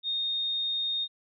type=tone; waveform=sine; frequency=3690 Hz; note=A#7; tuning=18 cents flat; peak=-27 dBFS; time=0.03-1.08 s; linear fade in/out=50 ms; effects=none